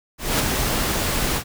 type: noise with ADSR envelope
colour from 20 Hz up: pink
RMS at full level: -18 dBFS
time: 0.18-1.44 s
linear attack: 220 ms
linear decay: 4 ms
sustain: -4 dB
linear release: 78 ms
effects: none